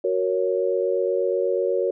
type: chord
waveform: sine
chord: F# major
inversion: none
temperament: equal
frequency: 370 / 466.2 / 554.4 Hz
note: F#4 / A#4 / C#5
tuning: 0 / 0 / 0 cents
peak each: -24 dBFS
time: 0.04-1.91 s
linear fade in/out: 5 ms
effects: none